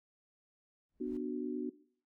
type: noise with exponential growth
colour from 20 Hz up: brown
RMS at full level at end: -50 dBFS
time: 0.89-1.17 s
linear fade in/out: 1 ms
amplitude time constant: 60 ms
type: chord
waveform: sine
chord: B minor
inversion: none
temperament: just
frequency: 246.9 / 296.3 / 370.4 Hz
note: B3 / D4 / F#4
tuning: 0 / +15 / +2 cents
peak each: -39 dBFS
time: 1-1.7 s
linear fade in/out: 10 ms
effects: noise-tail reverb RT60 0.5 s tail -18 dB re dry